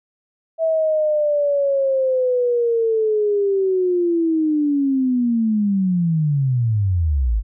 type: linear sweep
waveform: sine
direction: down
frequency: 654 to 47.4 Hz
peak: -15 dBFS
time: 0.58-7.43 s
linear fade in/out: 50 ms
effects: none